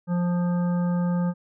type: harmonic tone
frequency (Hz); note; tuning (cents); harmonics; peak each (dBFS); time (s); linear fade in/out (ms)
175.8; F3; +12; 1 / 3 / 5 / 7 / 9; -21 / -34 / -38 / -41 / -46; 0.07-1.34; 50
effects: none